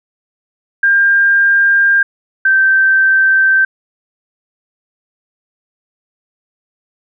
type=tone pair in turn; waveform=sine; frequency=1600 / 1556.2 Hz; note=G6 / G6; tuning=+35 / -13 cents; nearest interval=unison; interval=48 cents; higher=first; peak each=-7 dBFS; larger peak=neither; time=0.83-2.03 / 2.45-3.65 s; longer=neither; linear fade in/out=5 ms; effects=none